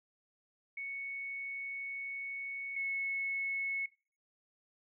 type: tone pair in turn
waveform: sine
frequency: 2217 / 2197 Hz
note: C#7 / C#7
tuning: 0 / -16 cents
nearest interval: unison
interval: 16 cents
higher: first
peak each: -38 / -33 dBFS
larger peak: second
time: 0.77-2.76 / 2.76-3.86 s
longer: first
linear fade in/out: 5 ms
effects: noise-tail reverb RT60 0.4 s tail -22 dB re dry